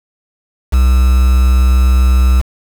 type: tone with quantisation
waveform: triangle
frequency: 63.7 Hz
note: C2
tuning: 46 cents flat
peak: -4 dBFS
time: 0.72-2.42 s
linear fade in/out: 20 ms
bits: 4
effects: none